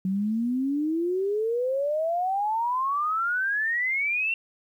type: exponential sweep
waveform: sine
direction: up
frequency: 185 to 2742 Hz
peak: -23 dBFS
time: 0.05-4.34 s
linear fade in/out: 2 ms
effects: 10-bit